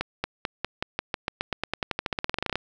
accelerating click train, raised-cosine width 0.3 ms, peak -10 dBFS, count 27, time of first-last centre 0.01-2.556 s, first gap 230 ms, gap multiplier 0.92, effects none

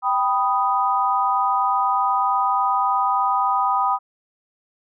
sine chord, G augmented, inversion none, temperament equal, 784 / 987.8 / 1244.5 Hz, G5 / B5 / D#6, 0 / 0 / 0 cents, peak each -22 / -21 / -21 dBFS, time 0.02-3.99 s, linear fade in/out 50 ms, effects none

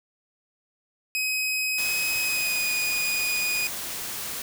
sawtooth tone with pitch glide, 2531 to 2469 Hz, D#7 to D#7, +29 to -14 cents, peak -21 dBFS, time 1.15-3.67 s, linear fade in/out 0 ms, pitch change -43 cents, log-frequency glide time 2.21-2.66 s
white noise, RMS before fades -33 dBFS, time 1.78-4.42 s, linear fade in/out 2 ms
effects none

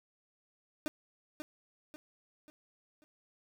30% pulse tone with echo, 304 Hz, D#4, 40 cents flat, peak -30 dBFS, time 0.86-0.88 s, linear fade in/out 0 ms, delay 540 ms, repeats 4, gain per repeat -7 dB, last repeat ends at 3.04 s, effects none

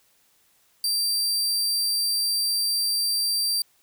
sawtooth tone, 4699 Hz, D8, in tune, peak -19 dBFS, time 0.84-3.62 s, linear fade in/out 2 ms, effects white hiss -63 dBFS RMS until 3.82 s

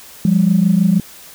sine tone pair together, 174.61 / 201 Hz, F3 / G3, 0 / +44 cents, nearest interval major second, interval 244 cents, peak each -12 dBFS, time 0.25-1 s, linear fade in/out 2 ms, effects tanh soft clip ceiling -2 dBFS + white hiss -39 dBFS RMS until 1.34 s

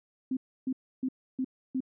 sine tone bursts, 260 Hz, C4, 11 cents flat, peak -27 dBFS, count 5, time 0.31-1.805 s, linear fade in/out 5 ms, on 59 ms, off 300 ms, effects none

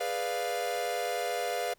45% pulse chord, G# diminished seventh, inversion none, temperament equal, 415.3 / 493.9 / 587.3 / 698.5 Hz, G#4 / B4 / D5 / F5, 0 / 0 / 0 / 0 cents, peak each -39 / -35 / -38 / -33 dBFS, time 0-1.74 s, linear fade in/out 10 ms, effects pink hiss -67 dBFS RMS until 1.78 s

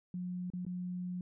sine tone with dropouts, 180 Hz, F#3, 47 cents flat, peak -36 dBFS, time 0.14-1.21 s, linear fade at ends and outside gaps 2 ms, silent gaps 0.502-0.535 / 0.651-0.665 s, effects none

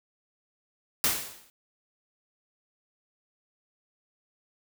white noise with exponential decay, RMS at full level -22 dBFS, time 1.04-1.5 s, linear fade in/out 1 ms, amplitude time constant 100 ms, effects none

